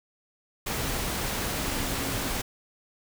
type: tone in noise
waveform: sine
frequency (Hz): 273.6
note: C#4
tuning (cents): -23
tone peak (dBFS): -39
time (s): 1.58-2.28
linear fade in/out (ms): 10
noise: pink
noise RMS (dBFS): -30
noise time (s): 0.66-2.42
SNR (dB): -12
effects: none